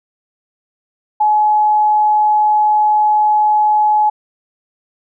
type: tone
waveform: sine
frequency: 848 Hz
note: G#5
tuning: 36 cents sharp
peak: -9 dBFS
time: 1.2-4.1 s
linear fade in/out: 10 ms
effects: none